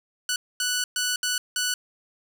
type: tone bursts at uneven times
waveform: 10% pulse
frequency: 1482 Hz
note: F#6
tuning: 2 cents sharp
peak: -15 dBFS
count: 5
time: 0.29-0.36 / 0.6-0.84 / 0.96-1.16 / 1.23-1.38 / 1.56-1.74 s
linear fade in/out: 2 ms
effects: none